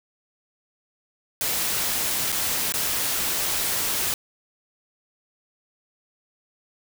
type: noise with dropouts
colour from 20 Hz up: white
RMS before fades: -25 dBFS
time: 1.41-4.14 s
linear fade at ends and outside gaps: 1 ms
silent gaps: 2.32-2.325 / 2.722-2.739 s
effects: none